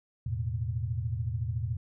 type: chord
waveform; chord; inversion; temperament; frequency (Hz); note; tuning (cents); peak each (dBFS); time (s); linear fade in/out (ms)
sine; E suspended fourth; none; just; 82.41 / 109.88 / 123.61; E2 / A2 / B2; 0 / -2 / +2; -35 / -32 / -34; 0.26-1.77; 5
effects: none